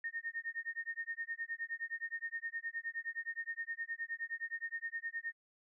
sine tone with tremolo, 1839 Hz, A#6, 24 cents flat, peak -35 dBFS, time 0.04-5.33 s, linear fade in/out 2 ms, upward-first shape sine, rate 9.6 Hz, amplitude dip 100%, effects none

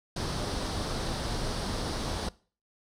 pink noise with comb filter, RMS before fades -32 dBFS, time 0.16-2.29 s, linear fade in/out 5 ms, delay 0.21 ms, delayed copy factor +0.5, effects noise-tail reverb RT60 0.4 s tail -21 dB re dry + low-pass 7000 Hz 12 dB/octave

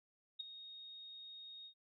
sine tone with ADSR envelope, 3729 Hz, A#7, in tune, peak -38 dBFS, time 0.39-1.74 s, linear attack 13 ms, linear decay 12 ms, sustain -12 dB, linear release 84 ms, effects none

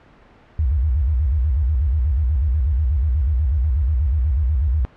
sine tone with vibrato, 69 Hz, C#2, 7 cents flat, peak -15 dBFS, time 0.59-4.85 s, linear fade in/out 0 ms, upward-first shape square, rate 8.2 Hz, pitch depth 210 cents each way, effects pink hiss -49 dBFS RMS until 4.96 s + low-pass 2000 Hz 12 dB/octave

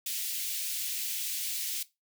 white high-pass noise, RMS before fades -34 dBFS, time 0.06-1.83 s, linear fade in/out 5 ms, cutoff 2400 Hz, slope 24 dB/octave, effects noise-tail reverb RT60 0.2 s tail -17 dB re dry

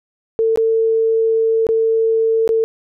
sine tone with dropouts, 448.8 Hz, A4, 34 cents sharp, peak -12 dBFS, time 0.39-2.64 s, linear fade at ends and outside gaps 0 ms, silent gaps 0.559-0.574 / 1.668-1.689 / 2.477-2.491 s, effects none

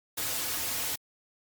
white noise with comb filter, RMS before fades -32 dBFS, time 0.17-0.96 s, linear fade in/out 10 ms, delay 5.1 ms, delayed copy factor -0.65, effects Opus 48 kbps

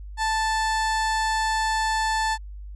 30% pulse tone, 880 Hz, A5, in tune, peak -19 dBFS, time 0.17-2.38 s, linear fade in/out 50 ms, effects added 50 Hz sine -35 dBFS peak until 2.75 s + resampled to 22050 Hz

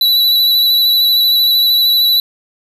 square tone with vibrato, 3949 Hz, B7, 1 cent flat, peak -9 dBFS, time 0.01-2.2 s, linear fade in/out 2 ms, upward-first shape square, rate 13 Hz, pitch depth 15 cents each way, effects none

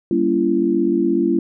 sine chord, G diminished seventh, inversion none, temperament just, 196 / 235.2 / 282.2 / 338.7 Hz, G3 / Bb3 / Db4 / Fb4, 0 / +16 / +31 / +47 cents, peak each -23 / -22 / -21 / -17 dBFS, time 0.11-1.39 s, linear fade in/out 2 ms, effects none

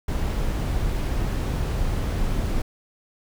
brown noise, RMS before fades -24 dBFS, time 0.08-2.62 s, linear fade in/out 5 ms, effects none

